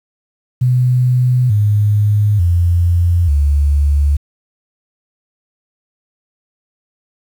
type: tone with pitch steps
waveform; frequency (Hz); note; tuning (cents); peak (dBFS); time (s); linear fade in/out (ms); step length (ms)
sine; 125.4 / 104.24 / 86.65 / 72.02; B2 / G#2 / F2 / D2; +27 / +7 / -13 / -33; -9; 0.61-4.17; 10; 890
effects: 7-bit